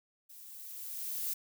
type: noise with level ramp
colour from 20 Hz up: violet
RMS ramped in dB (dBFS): -53 to -34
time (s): 0.29-1.34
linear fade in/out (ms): 10
effects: none